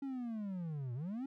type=linear two-way sweep; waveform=triangle; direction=down then up; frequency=279.7 to 115.6 to 279.7 Hz; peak=-36 dBFS; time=0.02-1.26 s; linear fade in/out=5 ms; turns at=0.94 s; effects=none